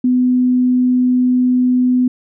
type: tone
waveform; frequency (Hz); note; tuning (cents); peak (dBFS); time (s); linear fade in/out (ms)
sine; 250.9; B3; +28; -10; 0.04-2.08; 5
effects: none